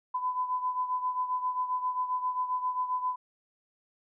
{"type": "beating tone pair", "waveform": "sine", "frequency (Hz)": [1004, 1011.5], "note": ["B5", "B5"], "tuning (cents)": [28, 41], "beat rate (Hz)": 7.5, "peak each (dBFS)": [-29, -35], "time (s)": [0.14, 3.16], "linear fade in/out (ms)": 10, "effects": []}